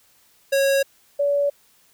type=tone pair in turn; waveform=square / sine; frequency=549 / 570.7 Hz; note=C#5 / D5; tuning=-17 / -50 cents; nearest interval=minor second; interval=67 cents; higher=second; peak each=-17 dBFS; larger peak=neither; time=0.52-0.83 / 1.19-1.5 s; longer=neither; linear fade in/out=10 ms; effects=white hiss -58 dBFS RMS until 1.93 s